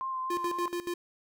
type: tone with vibrato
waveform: sine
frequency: 1046.5 Hz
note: C6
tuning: in tune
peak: -31 dBFS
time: 0.01-0.68 s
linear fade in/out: 0 ms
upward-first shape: sine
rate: 3.8 Hz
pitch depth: 20 cents each way
type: tone with tremolo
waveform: square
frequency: 349.2 Hz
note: F4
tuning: in tune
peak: -31 dBFS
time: 0.3-0.94 s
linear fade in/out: 5 ms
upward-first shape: square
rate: 7 Hz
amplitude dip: 80%
effects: none